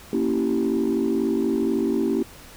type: chord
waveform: sine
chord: A# diminished seventh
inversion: none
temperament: equal with one note detuned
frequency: 233.1 / 277.2 / 329.6 / 387.5 Hz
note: A#3 / C#4 / E4 / G4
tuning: 0 / 0 / 0 / -20 cents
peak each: -24 dBFS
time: 0.13-2.23 s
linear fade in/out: 2 ms
effects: tanh soft clip ceiling -14 dBFS + pink hiss -45 dBFS RMS until 2.56 s